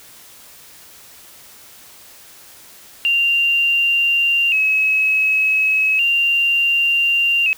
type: tone with vibrato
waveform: sine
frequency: 2671 Hz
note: E7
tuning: 22 cents sharp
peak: -13 dBFS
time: 3.05-7.53 s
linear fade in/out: 0 ms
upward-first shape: square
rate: 0.34 Hz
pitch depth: 69 cents each way
effects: white hiss -43 dBFS RMS until 7.57 s